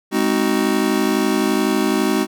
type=chord; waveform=square; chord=Ab dominant seventh; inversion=none; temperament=just; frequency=207.7 / 259.6 / 311.5 / 373.8 Hz; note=Ab3 / C4 / Eb4 / Gb4; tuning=0 / -13 / +2 / +18 cents; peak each=-22 dBFS; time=0.11-2.27 s; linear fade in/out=50 ms; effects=none